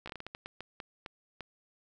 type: slowing click train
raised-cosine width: 0.3 ms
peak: -25 dBFS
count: 13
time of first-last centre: 0.06-1.407 s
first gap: 15 ms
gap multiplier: 1.33
effects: none